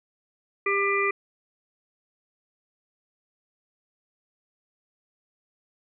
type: harmonic tone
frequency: 397.9 Hz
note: G4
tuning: 26 cents sharp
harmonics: 1 / 3 / 5 / 6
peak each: -26 / -27 / -27 / -28 dBFS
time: 0.66-1.11 s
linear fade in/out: 5 ms
effects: none